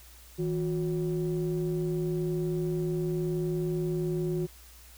triangle ring-modulated tone, 100.5 Hz, G2, 44 cents sharp, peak -22 dBFS, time 0.38-4.47 s, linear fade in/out 20 ms, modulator 261 Hz, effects added 60 Hz sine -52 dBFS peak until 4.97 s + white hiss -54 dBFS RMS until 4.97 s

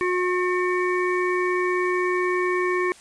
harmonic tone with a mistuned harmonic, 361.6 Hz, F#4, 40 cents flat, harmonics 1 / 3 / 5 / 6, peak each -22 / -27 / -29 / -30 dBFS, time 0.01-2.92 s, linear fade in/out 0 ms, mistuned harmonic 6, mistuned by +67 cents, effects white hiss -48 dBFS RMS until 3 s + resampled to 22050 Hz

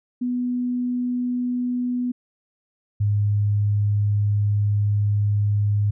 sine tone pair in turn, 246.9 / 103.21 Hz, B3 / G#2, 0 / -10 cents, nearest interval octave + minor third, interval 1510 cents, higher first, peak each -21 / -17 dBFS, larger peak second, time 0.21-2.12 / 3-5.91 s, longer second, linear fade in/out 10 ms, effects none

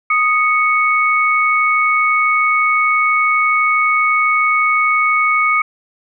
sine tone pair together, 1244.5 / 2217 Hz, D#6 / C#7, 0 / 0 cents, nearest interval minor seventh, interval 1000 cents, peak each -14 dBFS, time 0.1-5.62 s, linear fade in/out 5 ms, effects none

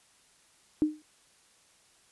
sine tone with exponential decay, 305.5 Hz, D#4, 32 cents flat, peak -18 dBFS, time 0.82-1.02 s, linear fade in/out 0 ms, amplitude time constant 42 ms, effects white hiss -63 dBFS RMS until 2.11 s + resampled to 24000 Hz

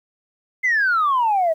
sine exponential sweep, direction down, 2099 to 622.3 Hz, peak -14 dBFS, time 0.63-1.54 s, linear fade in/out 20 ms, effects tanh soft clip ceiling -12 dBFS + 9-bit

